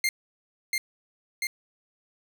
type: tone with echo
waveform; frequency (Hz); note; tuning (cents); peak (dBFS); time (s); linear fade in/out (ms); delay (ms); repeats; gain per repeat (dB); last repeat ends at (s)
sawtooth; 2109; C7; +13; -19; 0.04-0.09; 2; 690; 2; -2; 1.47
effects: none